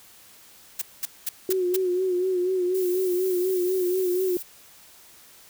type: noise bursts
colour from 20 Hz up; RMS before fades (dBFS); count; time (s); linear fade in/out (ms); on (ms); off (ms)
blue; -27; 5; 0.79-1.765; 5; 27; 210
type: tone with vibrato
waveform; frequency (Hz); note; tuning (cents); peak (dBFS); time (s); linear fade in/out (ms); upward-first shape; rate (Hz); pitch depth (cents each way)
sine; 366.6; F#4; -16; -21; 1.49-4.37; 2; sine; 4.1; 54
type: noise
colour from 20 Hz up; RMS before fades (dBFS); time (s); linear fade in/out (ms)
violet; -36; 2.74-4.43; 10
effects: white hiss -51 dBFS RMS until 5.49 s